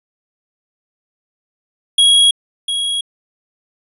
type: tone with echo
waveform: square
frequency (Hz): 3311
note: G#7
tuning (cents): -6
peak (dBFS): -8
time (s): 1.98-2.31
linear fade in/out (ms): 5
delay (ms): 700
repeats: 1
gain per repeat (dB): -9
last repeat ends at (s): 3.01
effects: resampled to 32000 Hz